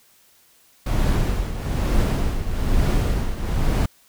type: noise with tremolo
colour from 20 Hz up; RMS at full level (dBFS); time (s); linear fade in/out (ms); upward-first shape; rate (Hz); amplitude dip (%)
brown; -17; 0.86-3.86; 5; triangle; 1.1; 70
effects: white hiss -56 dBFS RMS until 4.08 s